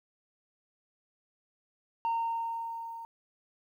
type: tone with level ramp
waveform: sine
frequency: 919 Hz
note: A#5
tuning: 25 cents flat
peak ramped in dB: -24 to -40 dBFS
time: 2.05-3.05 s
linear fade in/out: 0 ms
effects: tanh soft clip ceiling -26 dBFS + 11-bit